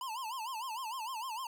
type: tone with vibrato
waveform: square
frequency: 961 Hz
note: B5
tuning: 48 cents flat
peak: -38 dBFS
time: 0.01-1.47 s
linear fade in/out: 2 ms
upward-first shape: sine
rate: 6.6 Hz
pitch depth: 190 cents each way
effects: none